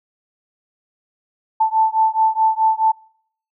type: beating tone pair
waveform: sine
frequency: 880 / 884.7 Hz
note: A5 / A5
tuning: 0 / +9 cents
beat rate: 4.7 Hz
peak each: -16 / -17 dBFS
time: 1.6-2.92 s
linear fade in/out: 10 ms
effects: noise-tail reverb RT60 0.6 s tail -25 dB re dry